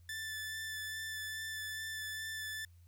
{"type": "tone with vibrato", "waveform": "sawtooth", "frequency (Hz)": 1757, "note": "A6", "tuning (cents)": -3, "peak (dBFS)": -36, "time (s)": [0.09, 2.65], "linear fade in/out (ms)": 2, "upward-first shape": "sine", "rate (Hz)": 2.4, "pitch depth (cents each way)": 13, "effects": ["added 86 Hz sine -57 dBFS peak until 2.87 s", "white hiss -75 dBFS RMS until 2.87 s"]}